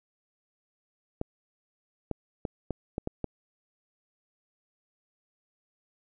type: clicks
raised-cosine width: 2 ms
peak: -17 dBFS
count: 7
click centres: 1.214 / 2.113 / 2.452 / 2.707 / 2.981 / 3.074 / 3.243 s
effects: none